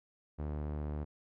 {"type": "tone with low-pass filter", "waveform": "sawtooth", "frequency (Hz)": 74.7, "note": "D2", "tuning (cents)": 30, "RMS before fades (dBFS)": -38, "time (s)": [0.38, 1.05], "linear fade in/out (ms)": 20, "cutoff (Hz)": 970, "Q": 0.59, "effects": []}